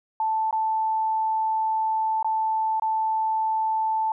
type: tone with dropouts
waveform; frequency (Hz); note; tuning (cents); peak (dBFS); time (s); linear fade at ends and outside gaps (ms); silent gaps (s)
sine; 880; A5; 0; -21; 0.2-4.12; 2; 0.51-0.527 / 2.228-2.245 / 2.798-2.821
effects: none